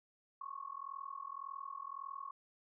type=tone with amplitude modulation; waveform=sine; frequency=1100 Hz; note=C#6; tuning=14 cents flat; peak=-39 dBFS; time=0.41-2.31 s; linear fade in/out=5 ms; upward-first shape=sine; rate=41.8 Hz; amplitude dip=95%; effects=none